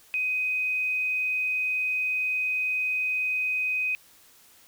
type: tone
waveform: sine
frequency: 2509 Hz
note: D#7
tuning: 14 cents sharp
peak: -24 dBFS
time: 0.14-3.95 s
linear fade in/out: 0 ms
effects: white hiss -56 dBFS RMS until 4.67 s